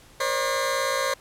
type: tone cluster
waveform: 20% pulse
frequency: 482.2 / 539 / 597 / 2045 Hz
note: B4 / C#5 / D5 / C7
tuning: -41 / -49 / +28 / -40 cents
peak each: -28 / -20 / -26 / -27 dBFS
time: 0.2-1.14 s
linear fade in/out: 5 ms
effects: pink hiss -52 dBFS RMS until 1.2 s + low-pass 12000 Hz 12 dB/octave